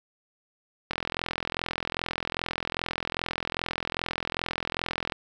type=click train; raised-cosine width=0.3 ms; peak=-12 dBFS; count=180; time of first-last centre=0.91-5.122 s; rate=42.5 Hz; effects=none